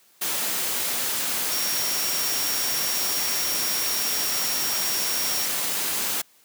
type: tone in noise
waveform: sine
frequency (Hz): 5588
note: F8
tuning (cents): 0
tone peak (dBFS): -28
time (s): 1.51-5.46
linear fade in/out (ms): 10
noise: white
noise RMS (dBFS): -26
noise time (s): 0.21-6.22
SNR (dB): -5
effects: white hiss -58 dBFS RMS until 6.44 s + high-pass 150 Hz 12 dB/octave